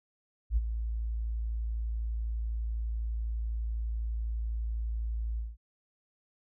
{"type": "tone with ADSR envelope", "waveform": "sine", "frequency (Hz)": 56, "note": "A1", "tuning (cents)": 31, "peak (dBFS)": -21, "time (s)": [0.5, 5.57], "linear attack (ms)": 68, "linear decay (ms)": 30, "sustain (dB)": -9, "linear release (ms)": 190, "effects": []}